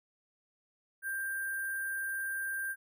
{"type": "tone with sample-and-hold", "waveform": "sine", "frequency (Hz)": 1584, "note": "G6", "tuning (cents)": 18, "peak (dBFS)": -33, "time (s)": [1.02, 2.76], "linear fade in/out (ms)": 50, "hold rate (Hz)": 11025, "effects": []}